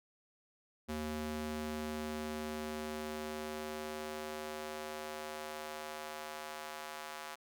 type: tone with high-pass filter sweep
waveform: square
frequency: 76.6 Hz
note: D#2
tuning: 27 cents flat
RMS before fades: -42 dBFS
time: 0.88-7.36 s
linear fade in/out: 20 ms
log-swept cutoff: 170 to 880 Hz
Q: 1.1
effects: none